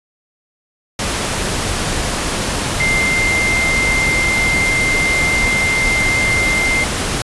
sine tone in noise, 2093 Hz, C7, in tune, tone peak -14 dBFS, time 2.8-6.84 s, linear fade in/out 2 ms, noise pink, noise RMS -19 dBFS, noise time 0.99-7.22 s, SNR +2 dB, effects resampled to 24000 Hz

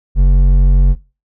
sine tone with hard clipping, 46.25 Hz, F#1, in tune, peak -7 dBFS, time 0.15-0.96 s, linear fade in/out 50 ms, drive 7 dB, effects noise-tail reverb RT60 0.3 s tail -21 dB re dry

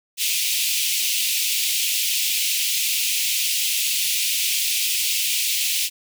pink high-pass noise, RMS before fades -22 dBFS, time 0.17-5.9 s, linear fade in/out 50 ms, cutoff 2400 Hz, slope 48 dB/octave, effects none

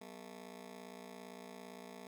15% pulse ring-modulated tone, 219.7 Hz, A3, 2 cents flat, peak -40 dBFS, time 0.01-2.07 s, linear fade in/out 2 ms, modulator 28.8 Hz, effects none

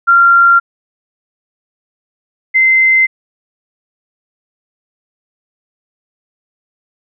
sine tone pair in turn, 1382 / 2071 Hz, F6 / C7, -19 / -18 cents, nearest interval perfect fifth, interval 701 cents, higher second, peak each -4 / -6 dBFS, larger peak first, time 0.07-0.6 / 2.54-3.07 s, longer neither, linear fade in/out 20 ms, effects none

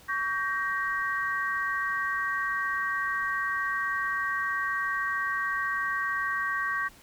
sine chord, G diminished, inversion second, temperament just, 1128.9 / 1568 / 1881.6 Hz, Db6 / G6 / Bb6, +31 / 0 / +16 cents, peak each -31 dBFS, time 0.08-6.89 s, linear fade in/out 20 ms, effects pink hiss -54 dBFS RMS until 7.02 s

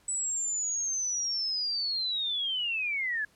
sine linear sweep, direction down, 7970 to 1661.2 Hz, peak -28 dBFS, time 0.08-3.25 s, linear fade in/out 5 ms, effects pink hiss -64 dBFS RMS until 3.35 s + low-pass 12000 Hz 12 dB/octave

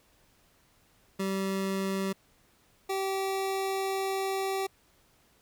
25% pulse tone pair in turn, 193.2 / 386.4 Hz, G3 / G4, -25 / -25 cents, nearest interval octave, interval 1200 cents, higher second, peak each -25 dBFS, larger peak neither, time 1.19-2.13 / 2.89-4.67 s, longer second, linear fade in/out 10 ms, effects pink hiss -65 dBFS RMS until 5.41 s

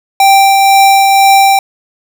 square tone with tremolo, 784 Hz, G5, in tune, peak -3 dBFS, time 0.2-1.59 s, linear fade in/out 2 ms, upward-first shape triangle, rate 2 Hz, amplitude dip 30%, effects none

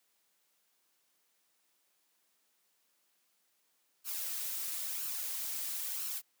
blue noise with flanger, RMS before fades -38 dBFS, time 4.04-6.22 s, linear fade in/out 50 ms, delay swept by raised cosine 0.71 to 3.91 ms, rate 1 Hz, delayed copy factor +0.5, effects white hiss -75 dBFS RMS until 6.4 s + high-pass 200 Hz 12 dB/octave

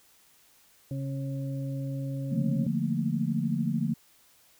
harmonic tone, 136.4 Hz, C#3, 28 cents flat, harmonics 1 / 2 / 4, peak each -31 / -37 / -43 dBFS, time 0.91-2.67 s, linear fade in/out 2 ms
sine chord, Bb major seventh, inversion first, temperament equal, 146.83 / 174.61 / 220 / 233.1 Hz, D3 / F3 / A3 / Bb3, 0 / 0 / 0 / 0 cents, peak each -31 dBFS, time 2.31-3.94 s, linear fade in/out 10 ms
effects white hiss -61 dBFS RMS until 4.59 s

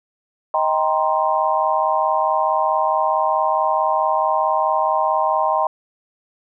sine chord, C minor seventh, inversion first, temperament just, 627.9 / 784.9 / 941.9 / 1046.5 Hz, Eb5 / G5 / Bb5 / C6, +16 / +2 / +18 / 0 cents, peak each -21 dBFS, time 0.54-5.67 s, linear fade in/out 2 ms, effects none

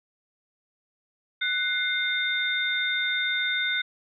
sine tone cluster, 1489 / 2108 / 3633 Hz, F#6 / C7 / A#7, +11 / +12 / -45 cents, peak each -28 dBFS, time 1.41-3.82 s, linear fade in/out 10 ms, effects none

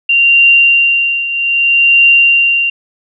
sine tone with tremolo, 2771 Hz, F7, 14 cents flat, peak -3 dBFS, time 0.09-2.7 s, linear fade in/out 5 ms, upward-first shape triangle, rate 0.63 Hz, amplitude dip 75%, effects none

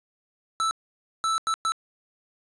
square tone bursts at uneven times, 1318.5 Hz, E6, in tune, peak -23 dBFS, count 4, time 0.6-0.71 / 1.24-1.38 / 1.47-1.54 / 1.65-1.72 s, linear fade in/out 0 ms, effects resampled to 22050 Hz + 9-bit

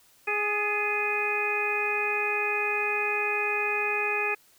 harmonic tone with a mistuned harmonic, 415.3 Hz, G#4, in tune, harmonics 1 / 2 / 3 / 4 / 5 / 6, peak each -32 / -34 / -35 / -35 / -36 / -27 dBFS, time 0.27-4.35 s, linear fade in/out 10 ms, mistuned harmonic 4, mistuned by +39 cents, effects white hiss -60 dBFS RMS until 4.58 s

